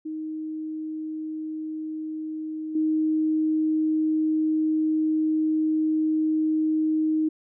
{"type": "tone with level steps", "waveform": "sine", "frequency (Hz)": 312.6, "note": "D#4", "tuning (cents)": 8, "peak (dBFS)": [-29, -20], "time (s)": [0.05, 7.29], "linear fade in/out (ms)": 10, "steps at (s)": 2.75, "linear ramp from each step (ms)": 5, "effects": []}